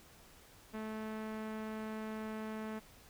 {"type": "tone with low-pass filter", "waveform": "sawtooth", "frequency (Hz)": 217.8, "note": "A3", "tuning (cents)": -17, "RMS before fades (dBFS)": -42, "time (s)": [0.73, 2.8], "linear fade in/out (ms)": 20, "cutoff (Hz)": 2000, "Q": 0.99, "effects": ["pink hiss -60 dBFS RMS until 3.09 s"]}